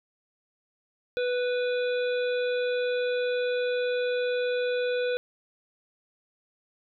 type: harmonic tone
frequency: 494.1 Hz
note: B4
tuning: 1 cent sharp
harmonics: 1 / 3 / 5 / 7 / 8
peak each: -25 / -35 / -39 / -42 / -43 dBFS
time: 1.17-5.17 s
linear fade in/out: 0 ms
effects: none